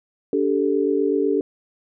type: chord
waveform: sine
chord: D suspended fourth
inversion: none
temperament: equal with one note detuned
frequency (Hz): 288.3 / 392 / 440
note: D4 / G4 / A4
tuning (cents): -32 / 0 / 0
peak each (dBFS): -22 / -21 / -22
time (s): 0.33-1.41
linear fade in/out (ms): 2
effects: none